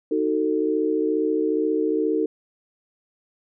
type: chord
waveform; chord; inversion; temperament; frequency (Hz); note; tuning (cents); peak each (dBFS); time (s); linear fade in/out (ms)
sine; D# diminished; none; just; 311.1 / 373.4 / 448; D#4 / F#4 / A4; 0 / +16 / +31; -23 / -26 / -23; 0.11-2.26; 5
effects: none